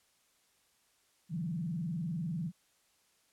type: tone with vibrato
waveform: sine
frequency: 165.9 Hz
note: E3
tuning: 11 cents sharp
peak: -33 dBFS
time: 1.29-2.52 s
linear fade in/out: 50 ms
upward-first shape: square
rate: 20 Hz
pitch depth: 180 cents each way
effects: white hiss -71 dBFS RMS until 3.32 s + low-pass 11000 Hz 12 dB/octave